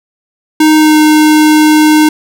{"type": "tone with pitch glide", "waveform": "square", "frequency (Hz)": [310, 306.6], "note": ["D#4", "D#4"], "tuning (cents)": [-6, -25], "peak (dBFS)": -4, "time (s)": [0.6, 2.09], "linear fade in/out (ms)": 5, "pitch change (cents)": -19, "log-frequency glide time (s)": [0.76, 0.98], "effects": []}